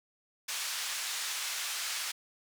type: band-pass noise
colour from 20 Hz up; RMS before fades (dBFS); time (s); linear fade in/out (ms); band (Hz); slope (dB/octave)
white; -36; 0.48-2.12; 10; 1200 to 7300; 12
effects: none